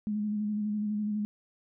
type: tone with vibrato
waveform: sine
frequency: 210 Hz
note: G#3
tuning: 19 cents sharp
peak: -28 dBFS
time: 0.07-1.25 s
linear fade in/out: 0 ms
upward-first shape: square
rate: 12 Hz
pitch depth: 23 cents each way
effects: none